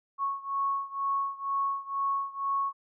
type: beating tone pair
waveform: sine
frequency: 1103 / 1105.1 Hz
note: C#6 / C#6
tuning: -9 / -6 cents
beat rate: 2.1 Hz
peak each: -30 / -32 dBFS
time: 0.18-2.73 s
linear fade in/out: 50 ms
effects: none